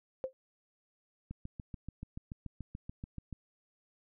sine tone with exponential decay, 523.3 Hz, C5, in tune, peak -28 dBFS, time 0.24-0.33 s, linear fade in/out 0 ms, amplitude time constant 18 ms
click train, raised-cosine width 5 ms, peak -29 dBFS, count 15, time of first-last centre 1.31-3.327 s, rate 6.94 Hz
effects none

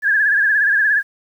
sine tone with vibrato, 1667 Hz, G#6, 6 cents sharp, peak -12 dBFS, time 0.02-1.03 s, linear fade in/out 50 ms, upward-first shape sine, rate 17 Hz, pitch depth 79 cents each way, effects 8-bit

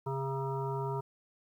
harmonic tone with a mistuned harmonic, 135.3 Hz, C#3, 42 cents flat, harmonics 1 / 3 / 5 / 7 / 9 / 10, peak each -35 / -37 / -46 / -38 / -48 / -49 dBFS, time 0.06-1.01 s, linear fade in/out 10 ms, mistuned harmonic 10, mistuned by -39 cents, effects 11-bit

